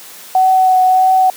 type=tone with vibrato; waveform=sine; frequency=748 Hz; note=F#5; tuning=19 cents sharp; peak=-7 dBFS; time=0.35-1.3 s; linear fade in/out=2 ms; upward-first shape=triangle; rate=1.6 Hz; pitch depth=16 cents each way; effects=white hiss -35 dBFS RMS until 1.36 s + high-pass 200 Hz 12 dB/octave